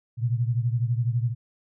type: beating tone pair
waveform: sine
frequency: 116.54 / 128.54 Hz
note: A#2 / C3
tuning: 0 / -30 cents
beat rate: 12 Hz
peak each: -23 / -27 dBFS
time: 0.17-1.35 s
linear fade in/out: 50 ms
effects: none